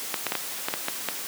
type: clicks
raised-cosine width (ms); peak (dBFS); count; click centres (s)
0.3; -9; 8; 0.142 / 0.267 / 0.321 / 0.353 / 0.685 / 0.739 / 0.884 / 1.087
effects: white hiss -34 dBFS RMS until 1.27 s + high-pass 200 Hz 12 dB/octave